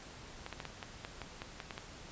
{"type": "clicks", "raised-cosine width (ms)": 0.3, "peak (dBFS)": -25, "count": 11, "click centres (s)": [0.464, 0.527, 0.602, 0.653, 0.828, 1.049, 1.217, 1.419, 1.602, 1.708, 1.779], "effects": ["pink hiss -51 dBFS RMS until 2.11 s", "resampled to 16000 Hz"]}